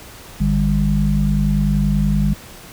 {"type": "harmonic tone", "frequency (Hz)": 50.4, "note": "G1", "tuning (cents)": 49, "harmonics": [1, 3, 4], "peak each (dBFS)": [-18, -18, -18], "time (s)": [0.4, 2.34], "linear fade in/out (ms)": 10, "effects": ["pink hiss -39 dBFS RMS until 2.72 s"]}